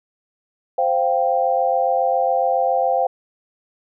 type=chord; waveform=sine; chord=C suspended fourth; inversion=none; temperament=just; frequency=523.3 / 697.7 / 784.9 Hz; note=C5 / F5 / G5; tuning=0 / -2 / +2 cents; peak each=-20 dBFS; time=0.78-3.07 s; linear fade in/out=5 ms; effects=none